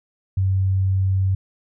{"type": "tone", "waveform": "sine", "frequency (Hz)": 95.4, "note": "G2", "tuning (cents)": -47, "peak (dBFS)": -16, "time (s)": [0.37, 1.35], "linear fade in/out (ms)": 5, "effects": []}